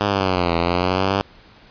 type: linear two-way sweep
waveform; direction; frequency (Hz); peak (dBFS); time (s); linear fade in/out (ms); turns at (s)
5% pulse; down then up; 103.83 to 83.7 to 99.4; -6; 0.01-1.21; 0; 0.55
effects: pink hiss -48 dBFS RMS until 1.7 s + resampled to 11025 Hz